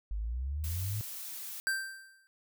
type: exponential sweep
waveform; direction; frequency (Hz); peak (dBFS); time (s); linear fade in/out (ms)
sine; up; 49 to 110; -32; 0.11-1.01; 0
type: noise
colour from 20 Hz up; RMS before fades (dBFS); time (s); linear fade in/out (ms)
blue; -42; 0.64-1.6; 0
type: tone with exponential decay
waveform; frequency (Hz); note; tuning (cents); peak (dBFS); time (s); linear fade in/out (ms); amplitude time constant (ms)
square; 1568; G6; 0; -27; 1.67-2.27; 0; 130
effects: none